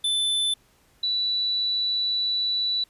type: tone pair in turn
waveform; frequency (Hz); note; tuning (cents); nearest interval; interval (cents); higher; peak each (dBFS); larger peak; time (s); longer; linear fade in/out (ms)
square / sine; 3520 / 3953; A7 / B7; 0 / +1; major second; 201; second; -22; neither; 0.04-0.54 / 1.03-2.84; second; 5
effects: pink hiss -61 dBFS RMS until 2.89 s + resampled to 32000 Hz